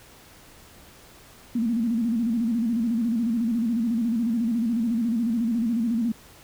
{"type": "tone with vibrato", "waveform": "sine", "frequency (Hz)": 230.7, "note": "A#3", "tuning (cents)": -18, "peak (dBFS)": -21, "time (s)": [1.55, 6.12], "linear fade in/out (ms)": 5, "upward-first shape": "square", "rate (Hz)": 14, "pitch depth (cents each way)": 80, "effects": ["pink hiss -50 dBFS RMS until 6.43 s"]}